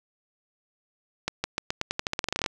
accelerating click train, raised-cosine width 0.2 ms, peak -9 dBFS, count 18, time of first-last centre 1.28-2.462 s, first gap 160 ms, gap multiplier 0.88, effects none

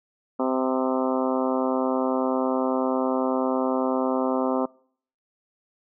harmonic tone with a mistuned harmonic, 130 Hz, C3, 11 cents flat, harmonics 2 / 3 / 4 / 5 / 6 / 7 / 8 / 9 / 10, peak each -25 / -30 / -28 / -31 / -33 / -33 / -34 / -35 / -39 dBFS, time 0.39-4.66 s, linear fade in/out 10 ms, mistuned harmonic 9, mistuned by +32 cents, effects noise-tail reverb RT60 0.6 s tail -26 dB re dry

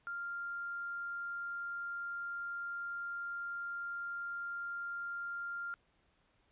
sine tone, 1395 Hz, F6, 2 cents flat, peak -38 dBFS, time 0.07-5.74 s, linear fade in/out 0 ms, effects pink hiss -73 dBFS RMS until 6.51 s + resampled to 8000 Hz

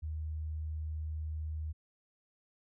sine tone, 77.78 Hz, D#2, in tune, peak -35 dBFS, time 0.02-1.73 s, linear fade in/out 20 ms, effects none

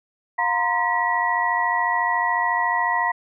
sine tone cluster, 711 / 933 / 1027 / 1932 Hz, F5 / A#5 / C6 / B6, +31 / +1 / -33 / -39 cents, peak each -27 / -23 / -25 / -23 dBFS, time 0.38-3.12 s, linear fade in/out 10 ms, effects none

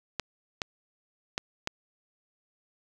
clicks, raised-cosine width 0.2 ms, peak -12 dBFS, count 4, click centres 0.197 / 0.618 / 1.379 / 1.674 s, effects 9-bit

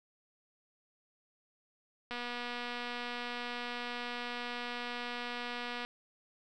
click train, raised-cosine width 0.3 ms, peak -24 dBFS, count 906, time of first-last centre 2.11-5.85 s, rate 242 Hz, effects none

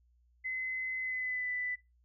sine tone with pitch glide, 2040 to 1990 Hz, C7 to B6, -44 to +13 cents, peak -33 dBFS, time 0.44-1.76 s, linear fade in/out 20 ms, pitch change -43 cents, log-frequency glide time 1-1.51 s, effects noise-tail reverb RT60 0.2 s tail -19 dB re dry + added 60 Hz sine -65 dBFS peak until 2.04 s

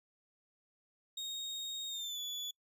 35% pulse tone with pitch glide, 3729 to 3439 Hz, A#7 to A7, 0 to -40 cents, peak -37 dBFS, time 1.17-2.51 s, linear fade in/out 5 ms, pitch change -140 cents, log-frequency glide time 1.88-2.2 s, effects noise-tail reverb RT60 0.1 s tail -25 dB re dry + resampled to 32000 Hz

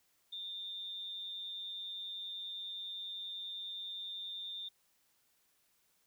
sine tone with amplitude modulation, 3605 Hz, A7, 41 cents sharp, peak -38 dBFS, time 0.32-4.69 s, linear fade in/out 10 ms, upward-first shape sine, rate 191 Hz, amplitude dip 55%, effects white hiss -74 dBFS RMS until 6.06 s

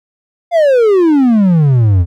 triangle exponential sweep, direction down, 710 to 82.5 Hz, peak -4 dBFS, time 0.51-2.06 s, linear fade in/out 50 ms, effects none

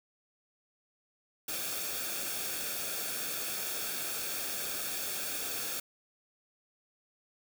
white noise with comb filter, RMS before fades -36 dBFS, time 1.48-5.8 s, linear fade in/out 5 ms, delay 1 ms, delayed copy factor -0.6, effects none

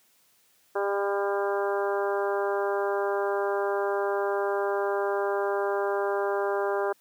harmonic tone, 200 Hz, G3, 35 cents sharp, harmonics 2 / 3 / 4 / 5 / 6 / 7 / 8, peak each -27 / -31 / -33 / -35 / -37 / -38 / -39 dBFS, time 0.75-6.93 s, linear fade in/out 10 ms, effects white hiss -64 dBFS RMS until 7 s + high-pass 100 Hz 12 dB/octave

